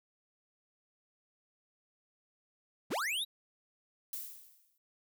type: linear sweep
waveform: square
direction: up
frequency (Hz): 83.7 to 3956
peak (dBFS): -33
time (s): 2.9-3.25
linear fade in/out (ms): 20
type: noise with exponential decay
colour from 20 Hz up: violet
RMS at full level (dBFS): -38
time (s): 4.13-4.78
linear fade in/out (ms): 2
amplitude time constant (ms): 140
effects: none